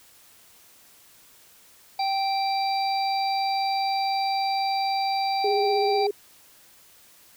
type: harmonic tone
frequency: 782 Hz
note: G5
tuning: 4 cents flat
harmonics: 1 / 3 / 5 / 6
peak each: -23 / -35 / -39 / -32 dBFS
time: 1.99-6.07 s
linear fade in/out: 5 ms
type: tone with vibrato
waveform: sine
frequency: 409.6 Hz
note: G#4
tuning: 24 cents flat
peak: -22 dBFS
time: 5.44-6.11 s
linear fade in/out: 5 ms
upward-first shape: triangle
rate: 16 Hz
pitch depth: 36 cents each way
effects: white hiss -54 dBFS RMS until 7.36 s